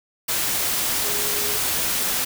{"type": "tone in noise", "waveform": "sine", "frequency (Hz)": 415.3, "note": "G#4", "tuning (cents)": 0, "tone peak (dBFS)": -33, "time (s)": [1.04, 1.58], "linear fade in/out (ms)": 10, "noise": "white", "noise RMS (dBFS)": -23, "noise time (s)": [0.28, 2.25], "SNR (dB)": -13, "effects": []}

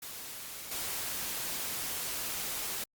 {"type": "noise with level steps", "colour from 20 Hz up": "white", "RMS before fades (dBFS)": [-43, -36], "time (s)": [0.02, 2.84], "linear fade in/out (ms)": 5, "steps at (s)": 0.71, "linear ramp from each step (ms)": 5, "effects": ["Opus 48 kbps"]}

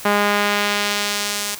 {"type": "tone with band-pass filter sweep", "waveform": "sawtooth", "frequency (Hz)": 205.2, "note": "G#3", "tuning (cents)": -21, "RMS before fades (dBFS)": -20, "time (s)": [0.05, 1.55], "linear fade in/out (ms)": 5, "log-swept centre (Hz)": [1200, 8500], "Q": 0.72, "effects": ["white hiss -35 dBFS RMS until 1.59 s"]}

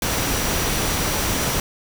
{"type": "tone in noise", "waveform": "sine", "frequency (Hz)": 5830, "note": "F#8", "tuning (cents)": -26, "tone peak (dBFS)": -33, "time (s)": [0.02, 1.6], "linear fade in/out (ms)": 2, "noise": "pink", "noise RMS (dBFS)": -22, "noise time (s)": [0.02, 1.6], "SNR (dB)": -14, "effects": []}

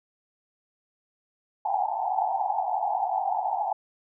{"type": "band-pass noise", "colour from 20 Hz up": "pink", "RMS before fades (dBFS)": -27, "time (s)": [1.65, 3.73], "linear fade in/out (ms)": 5, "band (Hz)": [720, 880], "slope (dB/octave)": 96, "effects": []}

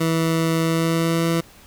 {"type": "tone with pitch glide", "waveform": "20% pulse", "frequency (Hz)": [163.3, 166.35], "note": ["E3", "E3"], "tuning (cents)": [-16, 16], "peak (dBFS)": -13, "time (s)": [0, 1.41], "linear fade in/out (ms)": 10, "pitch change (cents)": 32, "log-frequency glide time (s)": [0.61, 1.29], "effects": ["pink hiss -48 dBFS RMS until 1.66 s"]}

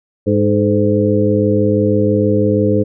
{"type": "harmonic tone with a mistuned harmonic", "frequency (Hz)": 102.6, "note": "G#2", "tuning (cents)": -21, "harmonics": [1, 2, 3, 4, 5], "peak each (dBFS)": [-17, -17, -17, -17, -17], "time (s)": [0.26, 2.84], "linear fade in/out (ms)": 20, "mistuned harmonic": 4, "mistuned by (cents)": 68, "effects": []}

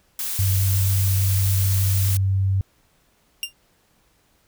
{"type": "noise", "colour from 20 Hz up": "blue", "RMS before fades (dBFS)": -27, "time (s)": [0.19, 2.17], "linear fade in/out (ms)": 2}
{"type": "tone", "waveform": "sine", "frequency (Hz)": 96.4, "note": "G2", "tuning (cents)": -28, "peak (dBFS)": -17, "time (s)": [0.39, 2.61], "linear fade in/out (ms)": 0}
{"type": "tone with exponential decay", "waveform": "sawtooth", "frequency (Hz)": 2794, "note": "F7", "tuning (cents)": 0, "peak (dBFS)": -17, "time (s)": [3.43, 3.53], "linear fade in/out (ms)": 1, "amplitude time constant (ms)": 20}
{"effects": ["pink hiss -62 dBFS RMS until 4.47 s"]}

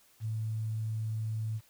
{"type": "tone with quantisation", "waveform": "sine", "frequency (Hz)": 110, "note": "A2", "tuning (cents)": 0, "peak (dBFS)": -31, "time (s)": [0.2, 1.61], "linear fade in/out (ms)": 50, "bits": 10, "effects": ["white hiss -64 dBFS RMS until 1.69 s"]}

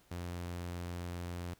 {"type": "tone", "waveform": "sawtooth", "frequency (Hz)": 87.5, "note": "F2", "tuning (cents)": 4, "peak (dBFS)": -35, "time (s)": [0.11, 1.54], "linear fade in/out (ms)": 5, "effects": ["pink hiss -67 dBFS RMS until 1.59 s"]}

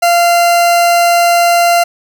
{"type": "tone", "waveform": "40% pulse", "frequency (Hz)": 691, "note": "F5", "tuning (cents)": -19, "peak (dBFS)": -6, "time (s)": [0.02, 1.84], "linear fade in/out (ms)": 10, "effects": []}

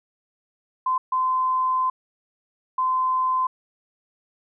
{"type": "tone bursts at uneven times", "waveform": "sine", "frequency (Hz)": 1030, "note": "C6", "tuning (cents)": -28, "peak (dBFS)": -19, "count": 3, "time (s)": [[0.86, 0.98], [1.12, 1.9], [2.78, 3.47]], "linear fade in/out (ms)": 5, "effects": []}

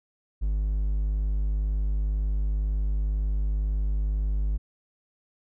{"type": "tone", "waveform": "triangle", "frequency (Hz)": 51, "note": "G#1", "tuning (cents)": -31, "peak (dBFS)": -21, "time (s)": [0.41, 4.58], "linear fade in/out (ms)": 20, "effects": []}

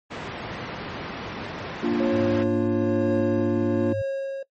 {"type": "band-pass noise", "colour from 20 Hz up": "pink", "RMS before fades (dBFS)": -34, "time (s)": [0.1, 2.44], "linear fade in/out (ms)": 20, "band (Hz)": [110, 2700], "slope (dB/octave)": 12}
{"type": "chord", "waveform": "triangle", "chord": "Bb major", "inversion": "none", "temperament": "equal", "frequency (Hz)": [233.1, 293.7, 349.2], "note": ["Bb3", "D4", "F4"], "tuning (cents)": [0, 0, 0], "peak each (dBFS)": -23, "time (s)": [1.83, 3.93], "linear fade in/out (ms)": 5}
{"type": "tone with tremolo", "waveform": "triangle", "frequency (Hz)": 544, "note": "C#5", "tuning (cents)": -33, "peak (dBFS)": -21, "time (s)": [2, 4.43], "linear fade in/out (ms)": 5, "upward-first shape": "triangle", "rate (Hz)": 1.1, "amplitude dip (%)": 60}
{"type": "tone", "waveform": "sine", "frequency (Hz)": 102.8, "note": "G#2", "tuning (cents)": -17, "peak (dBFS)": -29, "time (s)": [2.13, 4.02], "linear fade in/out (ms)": 5}
{"effects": ["noise-tail reverb RT60 0.1 s tail -21 dB re dry", "MP3 32 kbps"]}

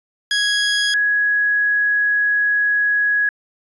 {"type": "tone pair in turn", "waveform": ["20% pulse", "sine"], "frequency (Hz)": [1661.2, 1669.9], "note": ["G#6", "G#6"], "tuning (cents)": [0, 9], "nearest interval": "unison", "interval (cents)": 9, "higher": "second", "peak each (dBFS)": [-11, -14], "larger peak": "first", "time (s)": [[0.31, 0.94], [0.94, 3.29]], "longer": "second", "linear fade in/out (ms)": 2, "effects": ["resampled to 24000 Hz"]}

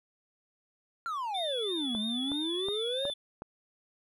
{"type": "exponential two-way sweep", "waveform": "triangle", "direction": "down then up", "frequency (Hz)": [1406, 209.3, 585], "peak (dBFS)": -30, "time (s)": [1.06, 3.1], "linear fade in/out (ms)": 0, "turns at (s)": 1.99}
{"type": "tone with vibrato", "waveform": "triangle", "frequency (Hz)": 3520, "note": "A7", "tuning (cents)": 0, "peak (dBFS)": -32, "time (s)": [1.34, 3.14], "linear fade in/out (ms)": 10, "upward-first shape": "triangle", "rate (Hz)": 3.1, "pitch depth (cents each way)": 87}
{"type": "click train", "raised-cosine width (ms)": 1, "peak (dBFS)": -26, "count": 5, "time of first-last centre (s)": [1.95, 3.421], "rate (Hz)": 2.72}
{"effects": []}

